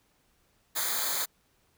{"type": "noise with comb filter", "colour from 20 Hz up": "white", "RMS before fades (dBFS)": -30, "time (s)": [0.75, 1.26], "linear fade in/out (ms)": 20, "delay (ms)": 0.36, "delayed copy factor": -0.85, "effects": ["pink hiss -69 dBFS RMS until 1.77 s"]}